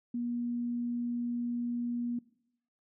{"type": "tone", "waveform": "sine", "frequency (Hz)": 239.7, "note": "A#3", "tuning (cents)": 48, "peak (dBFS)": -31, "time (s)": [0.14, 2.19], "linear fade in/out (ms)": 5, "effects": ["noise-tail reverb RT60 0.8 s tail -21 dB re dry"]}